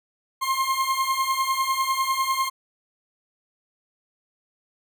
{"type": "beating tone pair", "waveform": "40% pulse", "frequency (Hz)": [1058, 1068], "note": ["C6", "C6"], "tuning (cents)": [19, 35], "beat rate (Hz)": 10, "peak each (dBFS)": -24, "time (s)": [0.41, 2.5], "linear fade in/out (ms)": 20, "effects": []}